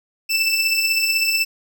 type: beating tone pair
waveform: 25% pulse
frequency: 2637 / 2653 Hz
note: E7 / E7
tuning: 0 / +10 cents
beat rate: 16 Hz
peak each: -19 / -14 dBFS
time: 0.29-1.45 s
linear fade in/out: 20 ms
effects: none